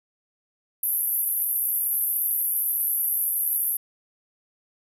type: band-pass noise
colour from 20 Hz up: white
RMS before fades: -25 dBFS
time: 0.83-3.77 s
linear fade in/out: 5 ms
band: 11000 to 13000 Hz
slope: 96 dB/octave
effects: none